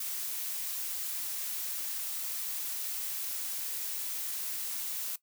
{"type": "noise", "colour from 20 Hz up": "blue", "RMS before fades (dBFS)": -36, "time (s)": [0, 5.16], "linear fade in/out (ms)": 5, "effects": ["noise-tail reverb RT60 0.1 s tail -18 dB re dry"]}